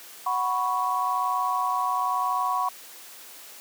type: chord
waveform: sine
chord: F# suspended fourth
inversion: none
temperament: equal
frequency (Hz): 740 / 987.8 / 1108.7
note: F#5 / B5 / C#6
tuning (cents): 0 / 0 / 0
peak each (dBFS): -29 / -27 / -26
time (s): 0.26-2.69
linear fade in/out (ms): 5
effects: white hiss -45 dBFS RMS until 3.6 s + high-pass 300 Hz 12 dB/octave